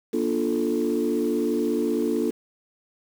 sine chord, Bb major seventh, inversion none, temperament equal with one note detuned, 237.8 / 293.7 / 349.2 / 440 Hz, Bb3 / D4 / F4 / A4, +35 / 0 / 0 / 0 cents, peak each -26 dBFS, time 0.13-2.31 s, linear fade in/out 10 ms, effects tanh soft clip ceiling -14 dBFS + 7-bit

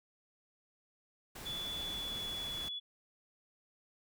pink noise, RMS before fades -47 dBFS, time 1.35-2.69 s, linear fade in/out 10 ms
sine tone with pitch glide, 3445 to 3413 Hz, A7 to G#7, -37 to +47 cents, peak -38 dBFS, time 1.45-2.8 s, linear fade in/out 20 ms, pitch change -16 cents, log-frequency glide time 1.78-2.29 s
effects none

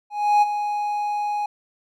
triangle tone with ADSR envelope, 830.6 Hz, G#5, in tune, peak -10 dBFS, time 0.1-1.46 s, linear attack 320 ms, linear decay 25 ms, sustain -10 dB, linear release 4 ms, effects none

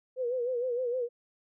sine tone with vibrato, 493.9 Hz, B4, in tune, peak -28 dBFS, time 0.16-1.09 s, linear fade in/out 50 ms, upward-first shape sine, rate 6.5 Hz, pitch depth 83 cents each way, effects none

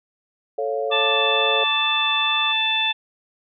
sine chord, A augmented, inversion none, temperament equal, 440 / 554.4 / 698.5 Hz, A4 / C#5 / E#5, 0 / 0 / 0 cents, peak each -25 / -25 / -28 dBFS, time 0.58-1.64 s, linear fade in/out 5 ms
sine tone with vibrato, 1174.7 Hz, D6, in tune, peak -26 dBFS, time 0.9-2.53 s, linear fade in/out 20 ms, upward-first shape sine, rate 2.2 Hz, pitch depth 17 cents each way
harmonic tone, 880 Hz, A5, in tune, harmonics 1 / 2 / 3 / 4, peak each -27 / -29 / -23 / -21 dBFS, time 0.91-2.93 s, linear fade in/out 20 ms
effects none

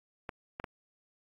clicks, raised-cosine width 0.5 ms, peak -22 dBFS, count 3, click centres 0.292 / 0.599 / 0.642 s, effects AAC 32 kbps

